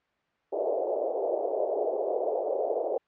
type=band-pass noise; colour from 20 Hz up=white; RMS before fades=-29 dBFS; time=0.52-2.98 s; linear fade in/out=10 ms; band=390 to 680 Hz; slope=48 dB/octave; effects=white hiss -71 dBFS RMS until 3.07 s + low-pass 2000 Hz 12 dB/octave